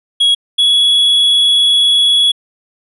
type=tone pair in turn; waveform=triangle; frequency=3322 / 3368 Hz; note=G#7 / G#7; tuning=0 / +24 cents; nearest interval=unison; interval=24 cents; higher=second; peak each=-6 dBFS; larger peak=neither; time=0.2-0.35 / 0.58-2.32 s; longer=second; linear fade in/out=10 ms; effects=resampled to 32000 Hz